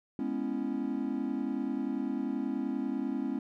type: chord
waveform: triangle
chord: C# minor seventh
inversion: second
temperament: equal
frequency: 207.7 / 246.9 / 277.2 / 329.6 Hz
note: G#3 / B3 / C#4 / E4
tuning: 0 / 0 / 0 / 0 cents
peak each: -36 / -33 / -32 / -37 dBFS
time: 0.19-3.39 s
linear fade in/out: 2 ms
effects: none